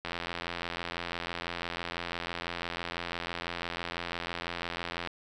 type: click train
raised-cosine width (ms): 0.3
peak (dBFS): -18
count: 433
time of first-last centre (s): 0.05-5.073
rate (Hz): 86
effects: none